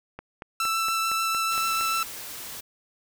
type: click train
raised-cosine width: 0.5 ms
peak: -22 dBFS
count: 8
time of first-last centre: 0.19-1.81 s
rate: 4.32 Hz
type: tone with vibrato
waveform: sawtooth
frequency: 1329 Hz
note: E6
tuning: 14 cents sharp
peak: -20 dBFS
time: 0.6-2.03 s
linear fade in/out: 2 ms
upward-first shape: triangle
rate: 6.8 Hz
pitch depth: 12 cents each way
type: noise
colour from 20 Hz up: white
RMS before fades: -38 dBFS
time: 1.51-2.61 s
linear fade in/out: 10 ms
effects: none